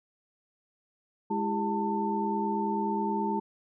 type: tone cluster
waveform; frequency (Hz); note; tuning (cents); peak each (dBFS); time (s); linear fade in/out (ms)
sine; 208.2 / 329.7 / 399.1 / 893; G#3 / E4 / G4 / A5; +5 / 0 / +31 / +25; -31 / -35 / -34 / -30; 1.3-3.4; 10
effects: none